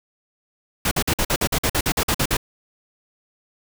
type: noise bursts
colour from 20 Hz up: pink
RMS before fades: -20 dBFS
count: 14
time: 0.85-2.369 s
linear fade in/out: 5 ms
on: 63 ms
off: 49 ms
effects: none